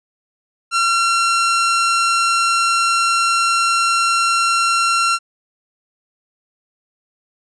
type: tone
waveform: sawtooth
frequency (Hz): 1365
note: F6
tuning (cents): -40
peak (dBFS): -10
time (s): 0.71-5.19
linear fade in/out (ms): 50
effects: resampled to 22050 Hz